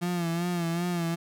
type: tone with vibrato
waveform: 35% pulse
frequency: 171.9 Hz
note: F3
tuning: 27 cents flat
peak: -25 dBFS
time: 0.01-1.16 s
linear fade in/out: 20 ms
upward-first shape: sine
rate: 2.6 Hz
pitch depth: 58 cents each way
effects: none